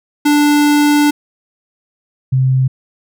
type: tone pair in turn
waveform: square / sine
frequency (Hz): 293.7 / 130.83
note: D4 / C3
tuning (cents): 0 / 0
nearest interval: octave + major second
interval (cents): 1400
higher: first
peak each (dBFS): -9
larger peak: neither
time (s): 0.25-1.11 / 2.32-2.68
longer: first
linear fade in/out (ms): 10
effects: none